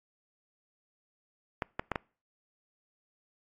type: clicks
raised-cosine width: 0.5 ms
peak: -15 dBFS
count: 4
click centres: 1.622 / 1.795 / 1.917 / 1.958 s
effects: noise-tail reverb RT60 0.4 s tail -26 dB re dry + AAC 32 kbps